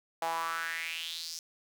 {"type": "tone with high-pass filter sweep", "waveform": "sawtooth", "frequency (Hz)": 164.81, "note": "E3", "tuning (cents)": 0, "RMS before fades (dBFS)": -36, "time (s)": [0.22, 1.39], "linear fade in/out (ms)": 2, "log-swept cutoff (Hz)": [750, 5700], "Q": 4.8, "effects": []}